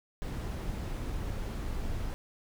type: noise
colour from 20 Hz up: brown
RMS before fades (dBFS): -35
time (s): 0.22-2.14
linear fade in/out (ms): 0
effects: none